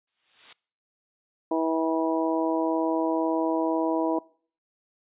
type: noise with exponential growth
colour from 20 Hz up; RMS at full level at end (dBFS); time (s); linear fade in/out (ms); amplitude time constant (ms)
blue; -34; 0.07-0.53; 5; 100
type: harmonic tone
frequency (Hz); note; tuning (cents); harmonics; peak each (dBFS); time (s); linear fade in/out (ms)
162; E3; -30; 2 / 3 / 4 / 5 / 6; -25 / -31 / -29 / -35 / -31; 1.51-4.19; 5
effects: noise-tail reverb RT60 0.5 s tail -24 dB re dry + resampled to 8000 Hz